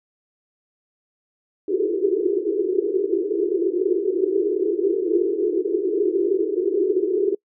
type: band-pass noise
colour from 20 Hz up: pink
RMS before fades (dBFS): -21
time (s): 1.68-7.35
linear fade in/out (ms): 5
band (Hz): 340 to 430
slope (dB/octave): 96
effects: noise-tail reverb RT60 0.1 s tail -26 dB re dry